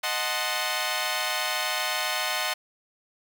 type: chord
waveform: 10% pulse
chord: D# diminished seventh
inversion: none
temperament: equal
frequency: 622.3 / 740 / 880 / 1046.5 Hz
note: D#5 / F#5 / A5 / C6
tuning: 0 / 0 / 0 / 0 cents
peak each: -23 / -22 / -25 / -23 dBFS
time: 0.03-2.54 s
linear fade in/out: 10 ms
effects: none